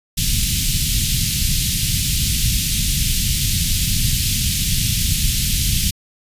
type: band-stop noise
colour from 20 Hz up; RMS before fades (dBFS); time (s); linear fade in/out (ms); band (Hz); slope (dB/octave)
pink; -18; 0.17-5.91; 10; 180 to 2900; 24
effects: resampled to 32000 Hz